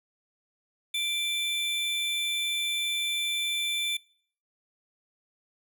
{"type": "tone pair together", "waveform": "square", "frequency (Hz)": [2349, 3517], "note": ["D7", "A7"], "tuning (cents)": [0, -1], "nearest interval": "perfect fifth", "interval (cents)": 699, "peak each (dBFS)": [-33, -29], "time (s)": [0.94, 3.97], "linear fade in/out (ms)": 5, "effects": ["noise-tail reverb RT60 0.6 s tail -24 dB re dry"]}